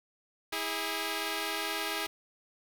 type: tone pair together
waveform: 5% pulse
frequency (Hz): 324.3 / 410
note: E4 / G#4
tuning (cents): -28 / -22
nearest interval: major third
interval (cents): 406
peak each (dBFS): -24 / -23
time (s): 0.52-2.07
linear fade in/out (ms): 10
effects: 8-bit